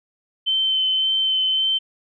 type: tone with vibrato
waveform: sine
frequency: 3078 Hz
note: G7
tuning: 32 cents flat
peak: -17 dBFS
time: 0.46-1.79 s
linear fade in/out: 20 ms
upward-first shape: sine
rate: 1.8 Hz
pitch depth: 12 cents each way
effects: none